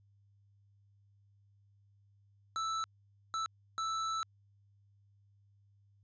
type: tone bursts at uneven times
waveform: square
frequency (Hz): 1318.5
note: E6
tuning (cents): 0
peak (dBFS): -34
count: 3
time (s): 2.56-2.84 / 3.34-3.46 / 3.78-4.23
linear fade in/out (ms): 0
effects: added 100 Hz sine -64 dBFS peak until 6.03 s + resampled to 16000 Hz